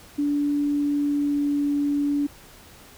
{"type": "tone with pitch glide", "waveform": "sine", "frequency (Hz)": [289.5, 287.7], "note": ["D4", "D4"], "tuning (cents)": [-25, -36], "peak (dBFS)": -20, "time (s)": [0.18, 2.27], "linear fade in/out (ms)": 10, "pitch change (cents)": -11, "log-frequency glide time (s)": [0.71, 1.67], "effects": ["pink hiss -48 dBFS RMS until 2.97 s"]}